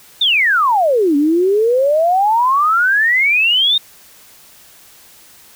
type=exponential two-way sweep; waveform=sine; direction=down then up; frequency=3729 to 280 to 3729 Hz; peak=-10 dBFS; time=0.21-3.78 s; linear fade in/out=5 ms; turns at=1.16 s; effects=white hiss -44 dBFS RMS until 5.55 s